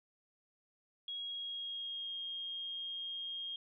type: tone with pitch glide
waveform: sine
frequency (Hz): 3302 to 3238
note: G#7 to G#7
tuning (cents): -11 to -45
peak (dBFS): -39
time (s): 1.08-3.56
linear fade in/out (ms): 2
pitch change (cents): -34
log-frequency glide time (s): 1.2-2.15
effects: none